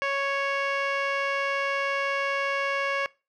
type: tone with low-pass filter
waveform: 15% pulse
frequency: 554.4 Hz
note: C#5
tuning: in tune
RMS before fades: -27 dBFS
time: 0.02-3.06 s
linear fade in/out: 0 ms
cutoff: 3100 Hz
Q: 1.7
effects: noise-tail reverb RT60 0.3 s tail -23 dB re dry